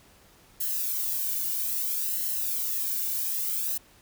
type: noise with flanger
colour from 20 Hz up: violet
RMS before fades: -29 dBFS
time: 0.6-3.78 s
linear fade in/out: 10 ms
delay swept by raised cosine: 0.83 to 1.56 ms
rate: 0.61 Hz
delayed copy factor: -0.65
effects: pink hiss -57 dBFS RMS until 4.01 s